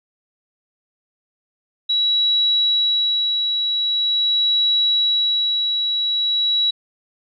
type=tone with tremolo; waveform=sine; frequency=3900 Hz; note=B7; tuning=23 cents flat; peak=-14 dBFS; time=1.89-6.71 s; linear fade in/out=10 ms; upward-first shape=sine; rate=0.44 Hz; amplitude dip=35%; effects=none